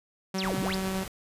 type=tone with tremolo; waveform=sawtooth; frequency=190 Hz; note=F#3; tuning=46 cents sharp; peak=-24 dBFS; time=0.34-1.04 s; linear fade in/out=5 ms; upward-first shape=sine; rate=9.9 Hz; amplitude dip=25%
type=exponential two-way sweep; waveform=sine; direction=down then up; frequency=6310 to 118.7 to 5630 Hz; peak=-31 dBFS; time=0.38-0.75 s; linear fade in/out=5 ms; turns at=0.59 s
type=noise; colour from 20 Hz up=pink; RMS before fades=-39 dBFS; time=0.43-1.08 s; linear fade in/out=2 ms
effects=resampled to 32000 Hz